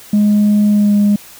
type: tone with pitch glide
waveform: sine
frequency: 208.2 to 205.3 Hz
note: G#3 to G#3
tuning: +5 to -20 cents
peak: -6 dBFS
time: 0.13-1.16 s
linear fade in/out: 5 ms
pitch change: -25 cents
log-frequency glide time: 0.69-0.93 s
effects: tanh soft clip ceiling -6 dBFS + white hiss -38 dBFS RMS until 1.39 s